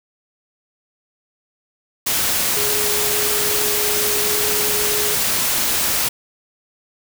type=tone in noise; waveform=sine; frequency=419.2 Hz; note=G#4; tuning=16 cents sharp; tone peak=-25 dBFS; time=2.56-5.15 s; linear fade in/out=10 ms; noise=white; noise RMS=-19 dBFS; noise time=2.06-6.09 s; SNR=-9 dB; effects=none